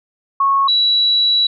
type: tone pair in turn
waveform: sine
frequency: 1100 / 3920 Hz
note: C#6 / B7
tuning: -14 / -14 cents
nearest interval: octave + minor seventh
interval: 2200 cents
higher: second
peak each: -11 dBFS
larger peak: neither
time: 0.4-0.68 / 0.68-1.47 s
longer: second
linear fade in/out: 5 ms
effects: none